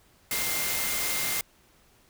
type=tone in noise; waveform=sine; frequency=2100 Hz; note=C7; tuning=6 cents sharp; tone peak=-35 dBFS; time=0.31-1.41 s; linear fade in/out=2 ms; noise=white; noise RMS=-29 dBFS; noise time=0.31-1.41 s; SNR=-9 dB; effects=pink hiss -61 dBFS RMS until 2.09 s